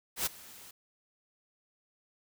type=noise with ADSR envelope; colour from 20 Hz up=white; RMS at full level=-29 dBFS; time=0.16-0.71 s; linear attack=100 ms; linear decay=17 ms; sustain=-22 dB; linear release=4 ms; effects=none